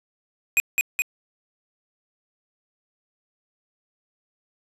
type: tone with echo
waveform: square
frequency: 2489 Hz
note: D#7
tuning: in tune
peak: -16 dBFS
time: 0.57-0.6 s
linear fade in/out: 0 ms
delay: 210 ms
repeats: 2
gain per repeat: -2 dB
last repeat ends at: 1.02 s
effects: resampled to 32000 Hz + 7-bit